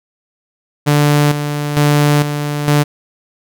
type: tone with tremolo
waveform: sawtooth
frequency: 146.83 Hz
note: D3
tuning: in tune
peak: -5 dBFS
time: 0.86-2.84 s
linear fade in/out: 20 ms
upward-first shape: square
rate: 1.1 Hz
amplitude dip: 60%
effects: none